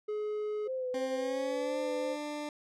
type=tone; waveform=triangle; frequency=422.7 Hz; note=G#4; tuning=31 cents sharp; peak=-30 dBFS; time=0.08-0.68 s; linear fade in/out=10 ms
type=tone with vibrato; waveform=sine; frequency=512 Hz; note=C5; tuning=38 cents flat; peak=-32 dBFS; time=0.65-2.17 s; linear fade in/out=50 ms; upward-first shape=sine; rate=2.9 Hz; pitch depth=30 cents each way
type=tone with pitch glide; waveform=20% pulse; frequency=264.4 to 296.8 Hz; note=C4 to D4; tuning=+18 to +18 cents; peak=-31 dBFS; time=0.94-2.49 s; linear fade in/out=2 ms; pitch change=+200 cents; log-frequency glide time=1.16-1.79 s
effects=low-pass 8000 Hz 12 dB/octave